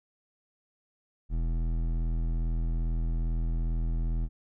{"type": "tone with hard clipping", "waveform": "sine", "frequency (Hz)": 41.2, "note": "E1", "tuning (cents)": 0, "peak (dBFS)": -28, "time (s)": [1.29, 4.29], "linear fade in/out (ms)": 50, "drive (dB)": 12, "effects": []}